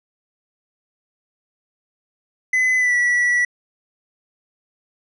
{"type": "tone with pitch glide", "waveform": "triangle", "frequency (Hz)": [2020, 1947.8], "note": ["B6", "B6"], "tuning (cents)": [39, -24], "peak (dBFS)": -13, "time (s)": [2.53, 3.45], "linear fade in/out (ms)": 5, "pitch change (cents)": -63, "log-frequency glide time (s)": [2.77, 2.95], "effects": ["resampled to 24000 Hz"]}